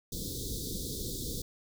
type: band-stop noise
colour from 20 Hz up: pink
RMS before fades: -37 dBFS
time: 0.12-1.42 s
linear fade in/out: 5 ms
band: 500 to 3500 Hz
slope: 96 dB/octave
effects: none